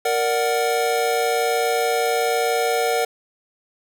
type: chord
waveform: square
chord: Bb augmented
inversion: none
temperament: equal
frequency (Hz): 466.2 / 587.3 / 740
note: Bb4 / D5 / F#5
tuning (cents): 0 / 0 / 0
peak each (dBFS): -22 / -27 / -23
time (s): 0.05-3.05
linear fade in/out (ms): 5
effects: none